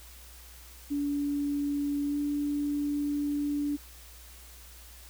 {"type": "tone with pitch glide", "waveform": "sine", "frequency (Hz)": [287.2, 290.4], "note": ["D4", "D4"], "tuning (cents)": [-39, -19], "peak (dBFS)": -27, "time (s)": [0.9, 3.77], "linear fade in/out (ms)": 20, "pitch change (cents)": 20, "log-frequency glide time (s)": [2.06, 2.17], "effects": ["added 60 Hz sine -50 dBFS peak until 5.09 s", "white hiss -52 dBFS RMS until 5.09 s"]}